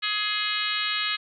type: harmonic tone with a mistuned harmonic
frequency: 420 Hz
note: G#4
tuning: 19 cents sharp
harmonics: 3 / 4 / 5 / 6 / 7 / 8 / 9 / 10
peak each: -33 / -33 / -33 / -33 / -33 / -33 / -33 / -33 dBFS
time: 0.02-1.17 s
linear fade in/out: 20 ms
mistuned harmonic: 8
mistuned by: -24 cents
effects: none